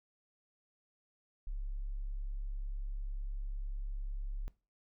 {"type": "tone", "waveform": "sine", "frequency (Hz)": 34.48, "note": "C#1", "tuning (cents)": -8, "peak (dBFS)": -36, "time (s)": [1.47, 4.48], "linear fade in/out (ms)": 0, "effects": ["noise-tail reverb RT60 0.3 s tail -19 dB re dry"]}